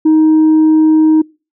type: tone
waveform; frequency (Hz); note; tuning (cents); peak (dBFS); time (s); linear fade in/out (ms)
sine; 313.4; D#4; +13; -3; 0.05-1.22; 10
effects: noise-tail reverb RT60 0.3 s tail -25 dB re dry + tanh soft clip ceiling -4 dBFS